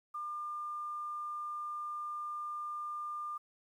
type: tone with quantisation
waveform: sine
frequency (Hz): 1200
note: D6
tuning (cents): +37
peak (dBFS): -37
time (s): 0.14-3.38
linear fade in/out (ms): 10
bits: 11
effects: none